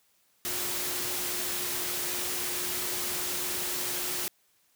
sine tone in noise, 358.8 Hz, F4, 47 cents sharp, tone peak -43 dBFS, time 0.45-4.28 s, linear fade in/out 0 ms, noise white, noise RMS -32 dBFS, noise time 0.45-4.28 s, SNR -14 dB, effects white hiss -68 dBFS RMS until 4.75 s + high-pass 60 Hz 12 dB/octave

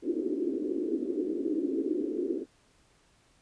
white band-pass noise, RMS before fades -31 dBFS, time 0.02-2.46 s, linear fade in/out 50 ms, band 280 to 380 Hz, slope 48 dB/octave, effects pink hiss -65 dBFS RMS until 3.41 s + resampled to 22050 Hz

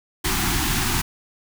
pink band-stop noise, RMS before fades -22 dBFS, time 0.24-1.02 s, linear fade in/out 10 ms, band 390 to 720 Hz, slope 96 dB/octave, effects none

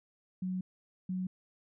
sine tone bursts at uneven times, 184.8 Hz, F#3, 2 cents flat, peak -32 dBFS, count 2, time 0.42-0.61 / 1.09-1.27 s, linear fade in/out 5 ms, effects none

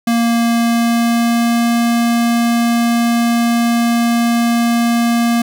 square tone with pitch glide, 233.1 to 234.6 Hz, A#3 to A#3, 0 to +11 cents, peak -12 dBFS, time 0.07-5.42 s, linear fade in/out 5 ms, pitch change +11 cents, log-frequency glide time 0.61-1.69 s, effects none

